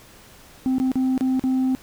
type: tone with dropouts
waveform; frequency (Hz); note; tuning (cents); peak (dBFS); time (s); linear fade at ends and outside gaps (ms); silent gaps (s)
sine; 260; C4; -11; -15; 0.66-1.75; 0; 0.783-0.8 / 0.917-0.956 / 1.178-1.209 / 1.395-1.439
effects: tanh soft clip ceiling -17 dBFS + pink hiss -48 dBFS RMS until 1.82 s